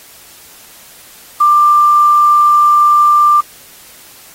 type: tone with quantisation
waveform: sine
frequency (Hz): 1187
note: D6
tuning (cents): +18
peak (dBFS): -5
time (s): 1.4-3.41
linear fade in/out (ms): 10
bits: 5
effects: white hiss -39 dBFS RMS until 4.34 s + AAC 48 kbps